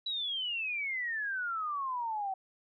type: exponential sweep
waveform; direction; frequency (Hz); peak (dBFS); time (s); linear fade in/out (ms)
sine; down; 3951 to 752; -32; 0.06-2.34; 5
effects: none